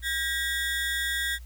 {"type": "ring-modulated tone", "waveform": "30% pulse", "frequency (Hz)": 1760, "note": "A6", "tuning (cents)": 0, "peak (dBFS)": -21, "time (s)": [0.02, 1.39], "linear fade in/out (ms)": 50, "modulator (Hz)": 150, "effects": ["added 60 Hz sine -40 dBFS peak until 1.45 s", "white hiss -59 dBFS RMS until 1.45 s"]}